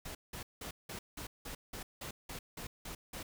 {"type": "noise bursts", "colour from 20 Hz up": "pink", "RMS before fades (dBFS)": -44, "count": 12, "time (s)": [0.05, 3.23], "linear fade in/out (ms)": 5, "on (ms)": 100, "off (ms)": 180, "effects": []}